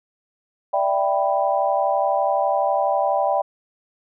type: chord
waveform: sine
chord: E minor seventh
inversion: third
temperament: equal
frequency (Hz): 587.3 / 659.3 / 784 / 987.8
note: D5 / E5 / G5 / B5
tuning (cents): 0 / 0 / 0 / 0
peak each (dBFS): -22 / -24 / -21 / -26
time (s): 0.73-3.42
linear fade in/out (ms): 10
effects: none